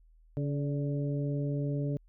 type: harmonic tone with a mistuned harmonic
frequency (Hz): 142.3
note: C#3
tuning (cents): +46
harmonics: 1 / 2 / 3 / 4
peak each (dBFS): -30 / -36 / -40 / -42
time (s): 0.37-1.97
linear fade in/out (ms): 0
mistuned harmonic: 4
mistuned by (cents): +37
effects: added 40 Hz sine -57 dBFS peak until 2.08 s